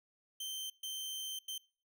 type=tone bursts at uneven times; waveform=sawtooth; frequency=3113 Hz; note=G7; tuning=13 cents flat; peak=-36 dBFS; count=3; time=0.4-0.7 / 0.83-1.39 / 1.48-1.58 s; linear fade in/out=5 ms; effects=noise-tail reverb RT60 0.4 s tail -24 dB re dry